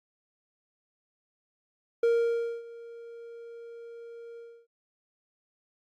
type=tone with ADSR envelope; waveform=triangle; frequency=466.2 Hz; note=A#4; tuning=in tune; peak=-18 dBFS; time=2.03-4.67 s; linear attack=4 ms; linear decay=590 ms; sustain=-22 dB; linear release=290 ms; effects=AAC 64 kbps